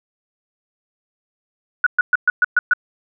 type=tone bursts; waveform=sine; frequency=1467 Hz; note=F#6; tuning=15 cents flat; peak=-10 dBFS; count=7; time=1.84-2.735 s; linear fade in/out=2 ms; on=25 ms; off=120 ms; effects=none